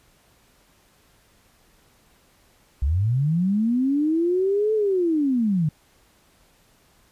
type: linear two-way sweep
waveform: sine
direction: up then down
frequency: 61.6 to 440 to 144.9 Hz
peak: -18 dBFS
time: 2.82-5.69 s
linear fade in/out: 5 ms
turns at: 4.74 s
effects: pink hiss -59 dBFS RMS until 7.11 s + resampled to 32000 Hz